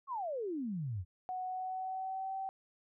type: exponential sweep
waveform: sine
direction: down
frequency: 1143 to 82.41 Hz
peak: -35 dBFS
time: 0.07-1.05 s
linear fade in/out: 50 ms
type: tone with pitch glide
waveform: sine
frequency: 740 to 770.1 Hz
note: F#5 to G5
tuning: 0 to -31 cents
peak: -36 dBFS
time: 1.29-2.49 s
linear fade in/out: 0 ms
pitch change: +69 cents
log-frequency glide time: 1.45-2.36 s
effects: none